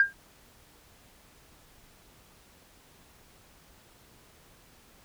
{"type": "tone with exponential decay", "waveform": "sine", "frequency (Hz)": 1603, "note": "G6", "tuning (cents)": 38, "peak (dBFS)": -13, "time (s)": [0, 0.13], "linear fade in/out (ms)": 1, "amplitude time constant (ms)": 28, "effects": ["tanh soft clip ceiling -9 dBFS", "pink hiss -58 dBFS RMS until 5.04 s"]}